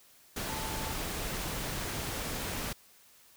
sine tone in noise, 880 Hz, A5, in tune, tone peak -42 dBFS, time 0.48-0.92 s, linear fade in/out 5 ms, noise pink, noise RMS -36 dBFS, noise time 0.36-2.73 s, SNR -9 dB, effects white hiss -60 dBFS RMS until 3.36 s

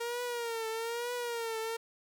sawtooth tone with vibrato, 466.2 Hz, A#4, in tune, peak -30 dBFS, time 0-1.77 s, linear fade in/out 10 ms, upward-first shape triangle, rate 1.1 Hz, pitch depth 92 cents each way, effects none

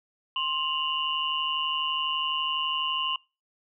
sine tone cluster, 1053 / 2805 / 2957 Hz, C6 / F7 / F#7, +11 / +7 / -2 cents, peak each -30 dBFS, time 0.36-3.16 s, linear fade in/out 2 ms, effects noise-tail reverb RT60 0.3 s tail -25 dB re dry

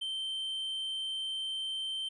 triangle tone, 3115 Hz, G7, 12 cents flat, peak -32 dBFS, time 0.01-2.09 s, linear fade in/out 10 ms, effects resampled to 24000 Hz

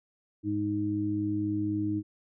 harmonic tone, 103.83 Hz, G#2, in tune, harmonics 1 / 2 / 3, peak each -34 / -37 / -28 dBFS, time 0.43-2.03 s, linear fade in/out 50 ms, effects none

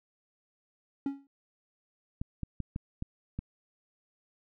triangle tone with exponential decay, 277.2 Hz, C#4, in tune, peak -24 dBFS, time 1.06-1.27 s, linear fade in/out 2 ms, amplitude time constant 44 ms
clicks, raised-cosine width 5 ms, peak -22 dBFS, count 6, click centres 2.215 / 2.433 / 2.603 / 2.761 / 3.024 / 3.39 s
effects none

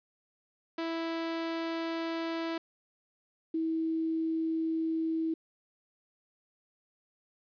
sawtooth / sine tone pair in turn, 329.6 / 323.4 Hz, E4 / E4, 0 / -33 cents, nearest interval unison, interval 33 cents, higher first, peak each -28 dBFS, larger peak neither, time 0.78-2.58 / 3.54-5.34 s, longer neither, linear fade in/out 5 ms, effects resampled to 11025 Hz + 11-bit

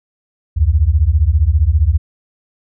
sine beating tone pair, 69.2 / 84.2 Hz, C#2 / E2, -2 / +37 cents, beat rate 15 Hz, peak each -12 dBFS, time 0.56-1.98 s, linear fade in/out 20 ms, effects none

